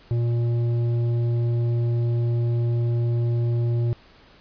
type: tone with tanh clipping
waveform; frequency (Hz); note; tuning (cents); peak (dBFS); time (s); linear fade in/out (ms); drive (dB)
triangle; 118.2; A#2; +24; -21; 0.11-3.93; 0; 13
effects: pink hiss -52 dBFS RMS until 4.4 s + resampled to 11025 Hz